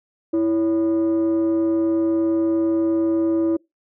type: tone pair together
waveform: sine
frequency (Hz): 329.6 / 561.9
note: E4 / C#5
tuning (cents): 0 / +23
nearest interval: major sixth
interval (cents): 923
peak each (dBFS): -15 / -25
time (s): 0.33-3.57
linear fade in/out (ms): 10
effects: noise-tail reverb RT60 0.2 s tail -25 dB re dry + tanh soft clip ceiling -14 dBFS